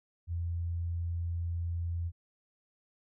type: tone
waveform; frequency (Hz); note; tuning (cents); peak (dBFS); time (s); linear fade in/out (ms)
sine; 85.2; F2; -42; -31; 0.27-2.12; 50
effects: none